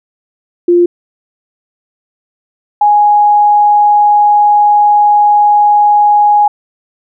sine tone pair in turn, 349.2 / 830.5 Hz, F4 / G#5, 0 / 0 cents, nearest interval octave + minor third, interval 1500 cents, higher second, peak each -4 dBFS, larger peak neither, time 0.68-0.86 / 2.81-6.48 s, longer second, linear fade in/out 5 ms, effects none

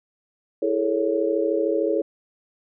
sine chord, A major seventh, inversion second, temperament equal with one note detuned, 329.6 / 415.3 / 448.7 / 554.4 Hz, E4 / G#4 / A4 / C#5, 0 / 0 / +34 / 0 cents, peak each -25 dBFS, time 0.62-2.02 s, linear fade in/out 5 ms, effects none

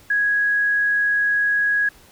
sine tone, 1661.2 Hz, G#6, in tune, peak -16 dBFS, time 0.1-1.89 s, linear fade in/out 5 ms, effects pink hiss -50 dBFS RMS until 2.11 s

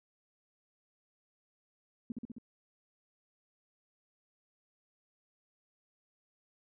sine tone with echo, 234.1 Hz, A#3, 8 cents sharp, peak -34 dBFS, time 2.1-2.12 s, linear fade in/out 2 ms, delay 66 ms, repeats 4, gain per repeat -2 dB, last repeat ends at 2.384 s, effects none

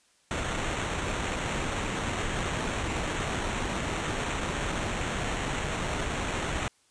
pink noise with sample-and-hold, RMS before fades -31 dBFS, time 0.31-6.68 s, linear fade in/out 0 ms, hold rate 4900 Hz, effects white hiss -65 dBFS RMS until 6.9 s + resampled to 22050 Hz

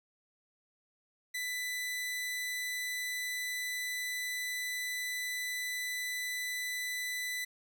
sawtooth tone, 1992 Hz, B6, 14 cents sharp, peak -31 dBFS, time 1.34-7.45 s, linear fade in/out 10 ms, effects none

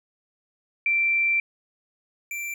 sine / square tone pair in turn, 2349 / 2349 Hz, D7 / D7, 0 / 0 cents, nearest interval unison, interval 0 cents, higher neither, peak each -19 / -30 dBFS, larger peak first, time 0.86-1.4 / 2.31-2.54 s, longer first, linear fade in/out 2 ms, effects none

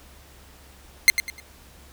sawtooth tone with echo, 2093 Hz, C7, in tune, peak -6 dBFS, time 1.08-1.1 s, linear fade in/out 0 ms, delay 100 ms, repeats 3, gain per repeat -10 dB, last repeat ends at 1.4 s, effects added 68 Hz sine -51 dBFS peak until 1.92 s + pink hiss -51 dBFS RMS until 1.92 s

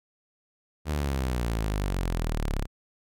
sawtooth exponential sweep, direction down, 77.78 to 32.96 Hz, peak -22 dBFS, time 0.85-2.67 s, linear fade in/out 50 ms, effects none

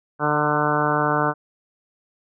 harmonic tone with a mistuned harmonic, 149.1 Hz, D3, 27 cents sharp, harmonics 1 / 2 / 3 / 4 / 5 / 6 / 7 / 8 / 9 / 10, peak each -27 / -27 / -27 / -27 / -27 / -27 / -27 / -27 / -27 / -27 dBFS, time 0.19-1.34 s, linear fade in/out 50 ms, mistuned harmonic 6, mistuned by +17 cents, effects none

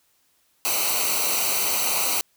white noise with comb filter, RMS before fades -23 dBFS, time 0.65-2.21 s, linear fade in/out 0 ms, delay 0.58 ms, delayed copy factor -0.85, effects white hiss -65 dBFS RMS until 2.36 s

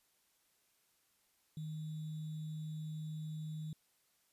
sine tone with sample-and-hold, 155.56 Hz, D#3, in tune, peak -40 dBFS, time 1.57-3.73 s, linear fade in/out 2 ms, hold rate 3675 Hz, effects white hiss -75 dBFS RMS until 4.32 s + resampled to 32000 Hz

